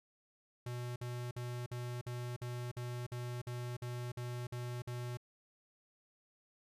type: tone bursts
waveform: square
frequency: 122.2 Hz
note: B2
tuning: 18 cents flat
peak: -40 dBFS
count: 13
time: 0.66-5.172 s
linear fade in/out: 5 ms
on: 300 ms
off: 51 ms
effects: resampled to 32000 Hz